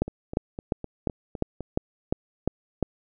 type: two click trains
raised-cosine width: 2 ms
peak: -9 / -20 dBFS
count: 9 / 7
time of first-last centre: 0.02-2.827 / 0.08-1.607 s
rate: 2.85 / 3.93 Hz
effects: none